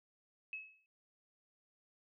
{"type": "tone with exponential decay", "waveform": "sine", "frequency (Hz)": 2581, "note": "E7", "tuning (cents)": -37, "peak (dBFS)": -38, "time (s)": [0.53, 0.86], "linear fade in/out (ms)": 1, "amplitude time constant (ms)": 71, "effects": []}